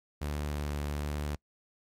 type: tone with vibrato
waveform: sawtooth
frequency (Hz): 73.42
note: D2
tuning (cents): 0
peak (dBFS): -28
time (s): 0.21-1.36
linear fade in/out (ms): 10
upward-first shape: triangle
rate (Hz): 1.3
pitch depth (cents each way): 13
effects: noise-tail reverb RT60 0.1 s tail -26 dB re dry + MP3 64 kbps